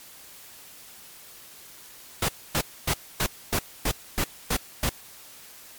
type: noise bursts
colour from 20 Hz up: pink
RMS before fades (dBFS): -24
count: 9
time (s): 2.22-4.894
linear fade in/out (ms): 5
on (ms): 66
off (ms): 260
effects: white hiss -47 dBFS RMS until 5.78 s + MP3 96 kbps